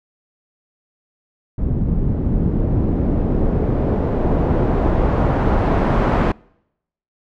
pink noise with low-pass filter sweep, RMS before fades -17 dBFS, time 1.58-6.32 s, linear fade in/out 5 ms, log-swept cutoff 220 to 1200 Hz, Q 0.82, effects noise-tail reverb RT60 0.8 s tail -26 dB re dry

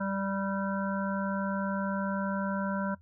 harmonic tone with a mistuned harmonic, 196 Hz, G3, in tune, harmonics 1 / 3 / 5 / 7 / 8, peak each -31 / -36 / -38 / -39 / -40 dBFS, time 0-2.95 s, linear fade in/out 10 ms, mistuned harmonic 8, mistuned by -32 cents, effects noise-tail reverb RT60 0.1 s tail -19 dB re dry + added 85 Hz sine -55 dBFS peak until 3.01 s

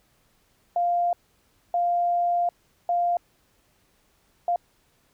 sine tone bursts at uneven times, 698.5 Hz, F5, in tune, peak -20 dBFS, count 4, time 0.76-1.13 / 1.74-2.49 / 2.89-3.17 / 4.48-4.56 s, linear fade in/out 2 ms, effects pink hiss -65 dBFS RMS until 5.13 s

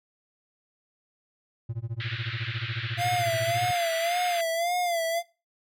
triangle tone with tremolo, 115.1 Hz, A#2, 22 cents flat, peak -25 dBFS, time 1.69-3.71 s, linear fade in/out 5 ms, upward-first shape sine, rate 14 Hz, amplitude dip 100%
pink band-pass noise, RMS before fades -36 dBFS, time 2-4.41 s, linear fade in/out 2 ms, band 1400 to 4000 Hz, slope 48 dB/octave
square tone with vibrato, 687 Hz, F5, 29 cents flat, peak -25 dBFS, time 2.97-5.23 s, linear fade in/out 50 ms, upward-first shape sine, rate 1.8 Hz, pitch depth 79 cents each way
effects noise-tail reverb RT60 0.3 s tail -21 dB re dry + MP3 96 kbps

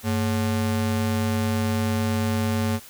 square ring-modulated tone, 161.5 Hz, E3, 35 cents flat, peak -19 dBFS, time 0.03-2.8 s, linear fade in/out 50 ms, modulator 64.5 Hz, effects white hiss -45 dBFS RMS until 2.89 s

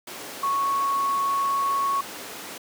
sine tone in noise, 1107 Hz, C#6, 3 cents flat, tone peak -21 dBFS, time 0.43-2.01 s, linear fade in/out 5 ms, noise pink, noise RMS -36 dBFS, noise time 0.07-2.58 s, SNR +12 dB, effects high-pass 300 Hz 12 dB/octave

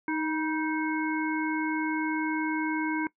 harmonic tone with a mistuned harmonic, 311.7 Hz, D#4, 3 cents sharp, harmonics 1 / 3 / 5 / 7, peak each -28 / -33 / -35 / -36 dBFS, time 0.08-3.07 s, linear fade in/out 2 ms, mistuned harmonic 3, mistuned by +44 cents, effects noise-tail reverb RT60 0.1 s tail -21 dB re dry

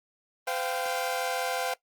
sawtooth chord, C suspended fourth, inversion none, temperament equal with one note detuned, 511.3 / 698.5 / 784 Hz, C5 / F5 / G5, -40 / 0 / 0 cents, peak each -29 dBFS, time 0.47-1.74 s, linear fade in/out 5 ms, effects noise-tail reverb RT60 0.1 s tail -19 dB re dry + Opus 32 kbps

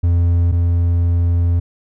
triangle tone pair in turn, 86.1 / 86.1 Hz, F2 / F2, -24 / -24 cents, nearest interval unison, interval 0 cents, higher neither, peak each -9 / -10 dBFS, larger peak first, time 0.03-0.52 / 0.52-1.6 s, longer second, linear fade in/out 10 ms, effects none

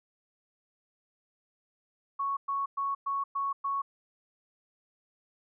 sine tone bursts, 1108.7 Hz, C#6, in tune, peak -28 dBFS, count 6, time 2.19-3.82 s, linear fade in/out 10 ms, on 180 ms, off 110 ms, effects none

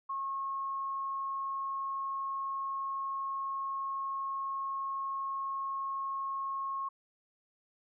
sine tone, 1087 Hz, C#6, 34 cents flat, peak -33 dBFS, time 0.09-6.89 s, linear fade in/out 10 ms, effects none

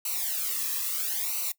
blue noise with flanger, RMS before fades -30 dBFS, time 0.05-1.52 s, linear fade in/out 5 ms, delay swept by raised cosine 0.58 to 1.39 ms, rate 0.75 Hz, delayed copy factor -1, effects noise-tail reverb RT60 0.1 s tail -21 dB re dry

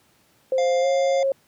sine tone with pitch glide, 523.3 to 542.4 Hz, C5 to C#5, 0 to -38 cents, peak -18 dBFS, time 0.52-1.32 s, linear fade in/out 2 ms, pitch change +62 cents, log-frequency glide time 0.81-0.86 s
harmonic tone, 700 Hz, F5, 4 cents sharp, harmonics 1 / 3 / 5 / 7 / 9 / 10, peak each -25 / -35 / -39 / -42 / -44 / -45 dBFS, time 0.58-1.23 s, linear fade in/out 2 ms
effects pink hiss -60 dBFS RMS until 1.47 s + high-pass 100 Hz 12 dB/octave

